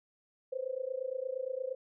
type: tone with amplitude modulation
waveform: sine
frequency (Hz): 519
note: C5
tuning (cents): -14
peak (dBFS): -30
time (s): 0.52-1.75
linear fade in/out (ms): 10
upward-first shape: sine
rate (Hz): 28.6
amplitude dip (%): 90
effects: none